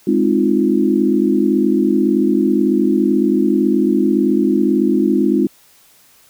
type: chord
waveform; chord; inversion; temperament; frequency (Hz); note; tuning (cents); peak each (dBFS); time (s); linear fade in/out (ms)
sine; F minor seventh; first; equal; 207.7 / 261.6 / 311.1 / 349.2; Ab3 / C4 / Eb4 / F4; 0 / 0 / 0 / 0; -17; 0.07-5.47; 5
effects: white hiss -50 dBFS RMS until 6.29 s